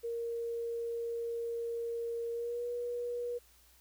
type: tone with pitch glide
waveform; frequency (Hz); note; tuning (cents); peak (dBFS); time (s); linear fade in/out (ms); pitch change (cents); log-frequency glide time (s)
sine; 466.2 to 481.8; A#4 to B4; 0 to -43; -34; 0.03-3.39; 20; +57; 2.32-2.66
effects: added 60 Hz sine -66 dBFS peak until 3.8 s + white hiss -64 dBFS RMS until 3.8 s